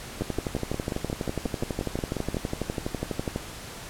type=two click trains; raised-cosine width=2 ms; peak=-15 / -14 dBFS; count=13 / 39; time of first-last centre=0.21-2.345 / 0.22-3.36 s; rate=5.62 / 12.1 Hz; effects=pink hiss -40 dBFS RMS until 3.89 s + low-pass 12000 Hz 12 dB/octave